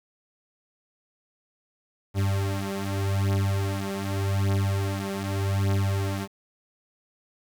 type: beating tone pair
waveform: 40% pulse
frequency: 97.7 / 98.54 Hz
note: G2 / G2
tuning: -5 / +10 cents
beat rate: 0.84 Hz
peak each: -26 dBFS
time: 2.14-6.28 s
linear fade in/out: 50 ms
effects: 9-bit